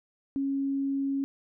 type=tone; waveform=sine; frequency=274.8 Hz; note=C#4; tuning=15 cents flat; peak=-26 dBFS; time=0.36-1.24 s; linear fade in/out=0 ms; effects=none